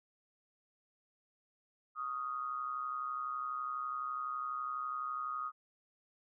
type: tone with amplitude modulation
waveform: sine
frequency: 1244.5 Hz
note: D#6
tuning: in tune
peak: -33 dBFS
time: 1.95-5.52 s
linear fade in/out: 50 ms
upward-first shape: sine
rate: 132 Hz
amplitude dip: 65%
effects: none